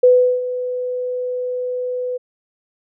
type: tone with ADSR envelope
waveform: sine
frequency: 499.3 Hz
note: B4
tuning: 19 cents sharp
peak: -6 dBFS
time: 0.03-2.18 s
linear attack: 7 ms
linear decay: 370 ms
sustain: -14 dB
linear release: 18 ms
effects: none